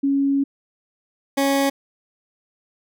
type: tone pair in turn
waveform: sine / 20% pulse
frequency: 277.2 / 276 Hz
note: C#4 / C#4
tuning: 0 / -7 cents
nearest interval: unison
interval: 7 cents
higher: first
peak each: -16 / -12 dBFS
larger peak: second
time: 0.03-0.44 / 1.37-1.7 s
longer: first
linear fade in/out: 10 ms
effects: none